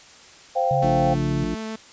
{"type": "chord", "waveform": "sine", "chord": "C suspended fourth", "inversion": "none", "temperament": "just", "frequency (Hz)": [523.3, 697.7, 784.9], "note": ["C5", "F5", "G5"], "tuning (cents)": [0, -2, 2], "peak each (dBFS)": -23, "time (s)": [0.55, 1.15], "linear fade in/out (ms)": 20}
{"type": "tone", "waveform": "sine", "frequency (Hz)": 138.59, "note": "C#3", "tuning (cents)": 0, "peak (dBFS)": -23, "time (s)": [0.71, 1.44], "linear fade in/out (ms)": 0}
{"type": "tone with vibrato", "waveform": "sawtooth", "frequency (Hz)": 220, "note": "A3", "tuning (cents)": 0, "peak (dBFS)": -25, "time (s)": [0.82, 1.76], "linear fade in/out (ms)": 5, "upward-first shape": "triangle", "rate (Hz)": 9.2, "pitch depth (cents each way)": 9}
{"type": "harmonic tone", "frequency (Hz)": 58.27, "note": "A#1", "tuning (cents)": 0, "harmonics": [1, 3, 5, 6], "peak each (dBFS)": [-32, -29, -28, -31], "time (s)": [0.83, 1.55], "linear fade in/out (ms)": 5}
{"effects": ["white hiss -47 dBFS RMS until 1.92 s", "resampled to 16000 Hz"]}